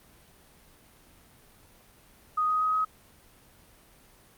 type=tone with pitch steps; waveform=sine; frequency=1244.5 / 1252.4 / 1260.4 / 1268.4 Hz; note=D#6 / D#6 / D#6 / D#6; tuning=0 / +11 / +22 / +33 cents; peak=-23 dBFS; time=2.37-2.85 s; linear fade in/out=10 ms; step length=120 ms; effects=pink hiss -57 dBFS RMS until 4.37 s + Opus 32 kbps